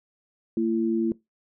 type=tone pair together; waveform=sine; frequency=226.1 / 337.1 Hz; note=A3 / E4; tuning=+47 / +39 cents; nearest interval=perfect fifth; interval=692 cents; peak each=-24 dBFS; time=0.57-1.12 s; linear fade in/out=2 ms; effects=noise-tail reverb RT60 0.2 s tail -22 dB re dry